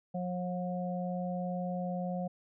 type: harmonic tone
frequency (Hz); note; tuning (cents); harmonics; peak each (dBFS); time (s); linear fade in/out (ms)
179.8; F#3; -49; 1 / 3 / 4; -34 / -39 / -40; 0.14-2.28; 10
effects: none